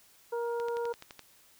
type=harmonic tone; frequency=470.9 Hz; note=A#4; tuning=18 cents sharp; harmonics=1 / 2 / 3; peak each=-31 / -38 / -46 dBFS; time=0.32-0.93 s; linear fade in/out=10 ms
type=click train; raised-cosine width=0.2 ms; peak=-27 dBFS; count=8; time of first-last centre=0.6-1.193 s; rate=11.8 Hz
effects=white hiss -61 dBFS RMS until 1.59 s